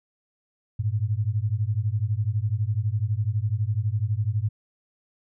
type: beating tone pair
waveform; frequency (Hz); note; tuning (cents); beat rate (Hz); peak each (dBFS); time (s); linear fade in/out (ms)
sine; 100.5 / 112.5; G2 / A2; +44 / +39; 12; -25; 0.79-4.49; 10
effects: none